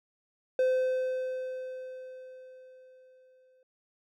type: tone with exponential decay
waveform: triangle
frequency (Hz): 514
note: C5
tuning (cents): -31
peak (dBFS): -20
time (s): 0.59-3.63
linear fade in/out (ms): 2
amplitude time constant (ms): 660
effects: none